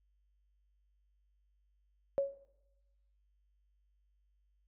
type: tone with exponential decay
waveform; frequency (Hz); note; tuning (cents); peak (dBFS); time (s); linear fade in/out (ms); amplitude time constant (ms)
sine; 554.4; C#5; 0; -25; 2.18-2.45; 0; 58
effects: noise-tail reverb RT60 0.9 s tail -18 dB re dry + added 50 Hz sine -70 dBFS peak until 4.67 s